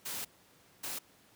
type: noise bursts at uneven times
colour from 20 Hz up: white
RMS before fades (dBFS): -39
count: 2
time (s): 0.05-0.25 / 0.83-0.99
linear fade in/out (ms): 10
effects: pink hiss -63 dBFS RMS until 1.35 s + high-pass 100 Hz 12 dB/octave